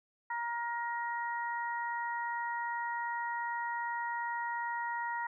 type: harmonic tone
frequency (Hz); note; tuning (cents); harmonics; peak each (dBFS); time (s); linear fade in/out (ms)
471.3; A#4; +19; 2 / 3 / 4; -35 / -43 / -39; 0.3-5.27; 5
effects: none